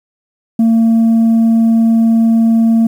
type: tone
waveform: sine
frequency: 227.2 Hz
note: A#3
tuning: 44 cents flat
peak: -4 dBFS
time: 0.59-2.87 s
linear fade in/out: 5 ms
effects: tanh soft clip ceiling -6 dBFS + 7-bit